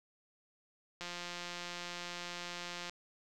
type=click train; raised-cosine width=0.2 ms; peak=-25 dBFS; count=331; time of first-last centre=1.01-2.896 s; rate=175 Hz; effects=none